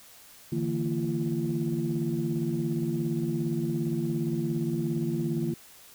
sine tone cluster, 146.7 / 164 / 228.8 / 340.8 Hz, D3 / E3 / A#3 / F4, -2 / -9 / -32 / -42 cents, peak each -31 dBFS, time 0.52-5.54 s, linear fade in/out 5 ms, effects tanh soft clip ceiling -18 dBFS + white hiss -52 dBFS RMS until 5.94 s

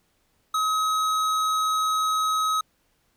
sine tone with hard clipping, 1273 Hz, D#6, 39 cents sharp, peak -23 dBFS, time 0.54-2.61 s, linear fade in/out 5 ms, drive 14 dB, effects pink hiss -68 dBFS RMS until 3.16 s

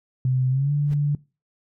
sine tone with pitch glide, 128.9 to 145.52 Hz, C3 to D3, -26 to -16 cents, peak -18 dBFS, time 0.25-1.15 s, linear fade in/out 2 ms, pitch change +210 cents, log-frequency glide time 0.5-0.72 s
brown noise with exponential growth, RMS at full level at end -32 dBFS, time 0.82-0.94 s, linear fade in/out 5 ms, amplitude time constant 24 ms
effects noise-tail reverb RT60 0.3 s tail -22 dB re dry

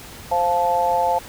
sine chord, F major, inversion second, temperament just, 523.8 / 698.5 / 873.1 Hz, C5 / F5 / A5, +2 / 0 / -14 cents, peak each -23 / -21 / -19 dBFS, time 0.31-1.19 s, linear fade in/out 10 ms, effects pink hiss -39 dBFS RMS until 1.28 s

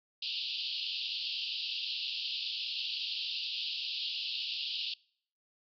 pink band-pass noise, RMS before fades -37 dBFS, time 0.22-4.94 s, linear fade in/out 5 ms, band 2700 to 4900 Hz, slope 96 dB/octave, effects noise-tail reverb RT60 0.6 s tail -25 dB re dry

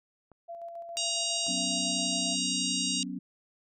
clicks, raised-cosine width 1 ms, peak -39 / -35 dBFS, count 2, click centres 0.317 / 1.467 s
sine tone with tremolo, 680 Hz, F5, 46 cents flat, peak -37 dBFS, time 0.48-2.36 s, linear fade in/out 20 ms, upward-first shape square, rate 7.3 Hz, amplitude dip 35%
harmonic tone, 943 Hz, A#5, 20 cents sharp, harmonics 3 / 4 / 5 / 6 / 7 / 8 / 9, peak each -34 / -35 / -36 / -37 / -37 / -38 / -39 dBFS, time 0.97-3.03 s, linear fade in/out 0 ms
sine chord, F# suspended fourth, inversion none, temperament just, 185 / 246.7 / 277.5 Hz, F#3 / B3 / C#4, 0 / -2 / +2 cents, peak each -38 dBFS, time 1.48-3.19 s, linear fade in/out 5 ms
effects none

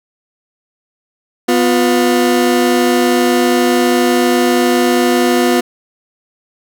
30% pulse tone pair together, 247.6 / 355.2 Hz, B3 / F4, +5 / +29 cents, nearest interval tritone, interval 624 cents, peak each -10 dBFS, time 1.48-5.61 s, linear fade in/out 10 ms, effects none

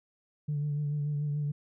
sine tone with vibrato, 146.9 Hz, D3, 1 cent sharp, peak -27 dBFS, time 0.48-1.52 s, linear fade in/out 10 ms, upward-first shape triangle, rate 6.9 Hz, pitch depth 37 cents each way, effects tanh soft clip ceiling -25 dBFS

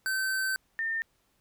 square / sine tone pair in turn, 1541 / 1810.2 Hz, G6 / A6, -30 / +49 cents, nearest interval minor third, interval 279 cents, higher second, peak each -28 dBFS, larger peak neither, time 0.06-0.56 / 0.79-1.02 s, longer first, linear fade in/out 0 ms, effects pink hiss -71 dBFS RMS until 1.4 s

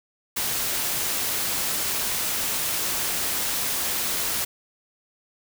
white noise, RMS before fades -26 dBFS, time 0.36-4.45 s, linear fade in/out 10 ms, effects none

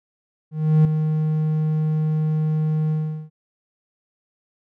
triangle tone with ADSR envelope, 155.3 Hz, D#3, 3 cents flat, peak -8 dBFS, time 0.51-3.3 s, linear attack 340 ms, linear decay 3 ms, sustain -8 dB, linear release 390 ms, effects none

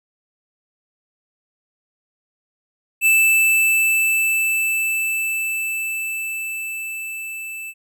square tone with level ramp, 2641 Hz, E7, 3 cents sharp, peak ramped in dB -12 to -30 dBFS, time 3.01-7.74 s, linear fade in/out 50 ms, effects none

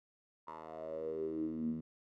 10% pulse tone with band-pass filter sweep, 79.6 Hz, D#2, 40 cents sharp, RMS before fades -40 dBFS, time 0.47-1.81 s, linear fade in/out 10 ms, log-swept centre 970 to 200 Hz, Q 9.3, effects none

